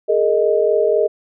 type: chord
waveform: sine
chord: Ab suspended second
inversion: none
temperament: equal with one note detuned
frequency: 415.3 / 459.2 / 622.3 Hz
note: Ab4 / Bb4 / Eb5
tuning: 0 / -26 / 0 cents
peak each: -17 dBFS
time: 0.08-1.08 s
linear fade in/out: 20 ms
effects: none